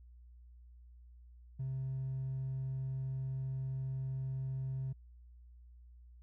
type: tone with hard clipping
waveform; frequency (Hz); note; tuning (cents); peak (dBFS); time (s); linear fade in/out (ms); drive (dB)
sine; 132.4; C3; +21; -36; 1.59-4.93; 10; 1
effects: added 60 Hz sine -54 dBFS peak until 6.22 s